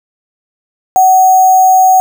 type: tone with sample-and-hold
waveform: sine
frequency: 750 Hz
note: F#5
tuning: 23 cents sharp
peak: -3 dBFS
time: 0.96-2 s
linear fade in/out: 0 ms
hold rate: 7350 Hz
effects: none